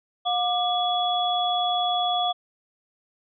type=tone cluster; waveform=sine; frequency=716 / 1185 / 3380 Hz; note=F5 / D6 / G#7; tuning=+43 / +15 / +30 cents; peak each=-23 / -32 / -26 dBFS; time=0.25-2.33 s; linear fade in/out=20 ms; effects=none